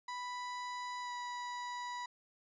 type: tone with pitch glide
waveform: 35% pulse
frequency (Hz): 987.8 to 978.7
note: B5 to B5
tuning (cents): 0 to -16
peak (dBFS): -38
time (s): 0.08-2.06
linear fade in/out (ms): 5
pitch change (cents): -16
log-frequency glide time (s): 1.01-1.11
effects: resampled to 16000 Hz